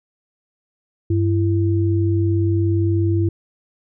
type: tone pair together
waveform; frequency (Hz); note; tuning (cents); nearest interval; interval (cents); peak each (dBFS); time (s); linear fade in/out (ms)
sine; 98.2 / 335.3; G2 / E4; +4 / +30; octave + major sixth; 2126; -16 / -20; 1.1-3.29; 5
effects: none